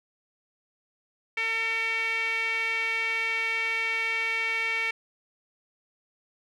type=tone with band-pass filter; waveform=sawtooth; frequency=451.8 Hz; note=A4; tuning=46 cents sharp; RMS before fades=-28 dBFS; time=1.37-4.91 s; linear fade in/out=5 ms; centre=2300 Hz; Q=6.3; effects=none